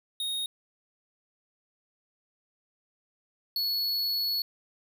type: tone pair in turn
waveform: square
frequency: 3729 / 4391 Hz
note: A#7 / C#8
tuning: 0 / -17 cents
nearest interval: minor third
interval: 283 cents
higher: second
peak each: -30 / -27 dBFS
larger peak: second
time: 0.2-0.46 / 3.56-4.42 s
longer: second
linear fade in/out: 2 ms
effects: none